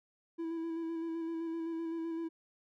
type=tone with vibrato; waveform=triangle; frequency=329.6 Hz; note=E4; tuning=in tune; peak=-33 dBFS; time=0.38-2.29 s; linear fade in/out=20 ms; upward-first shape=square; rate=7.8 Hz; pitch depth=19 cents each way; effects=none